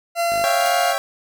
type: tone with pitch glide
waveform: 40% pulse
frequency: 683 to 703.8 Hz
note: F5 to F5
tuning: -39 to +13 cents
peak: -17 dBFS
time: 0.15-0.95 s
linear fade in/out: 50 ms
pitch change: +52 cents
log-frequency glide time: 0.41-0.71 s
type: tone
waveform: 5% pulse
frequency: 52.3 Hz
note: G#1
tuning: 13 cents sharp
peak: -24 dBFS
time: 0.3-0.44 s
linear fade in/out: 20 ms
type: chord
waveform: 25% pulse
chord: C# diminished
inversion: none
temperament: equal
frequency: 554.4 / 659.3 / 784 Hz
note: C#5 / E5 / G5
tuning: 0 / 0 / 0 cents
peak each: -21 dBFS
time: 0.44-0.98 s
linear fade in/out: 0 ms
type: noise with exponential decay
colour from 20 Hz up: white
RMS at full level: -27 dBFS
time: 0.66-0.74 s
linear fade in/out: 0 ms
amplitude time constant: 16 ms
effects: none